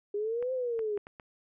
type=exponential two-way sweep; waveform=sine; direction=up then down; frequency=403.9 to 523.3 to 403.9 Hz; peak=-29 dBFS; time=0.14-0.98 s; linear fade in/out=5 ms; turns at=0.53 s
type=clicks; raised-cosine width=0.5 ms; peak=-31 dBFS; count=5; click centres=0.426 / 0.792 / 0.975 / 1.069 / 1.198 s
effects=none